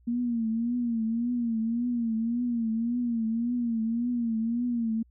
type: tone with vibrato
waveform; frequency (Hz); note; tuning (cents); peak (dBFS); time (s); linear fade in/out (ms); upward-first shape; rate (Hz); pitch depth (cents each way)
sine; 233.1; A#3; 0; -25; 0.07-5.03; 10; triangle; 1.8; 100
effects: added 60 Hz sine -57 dBFS peak until 5.1 s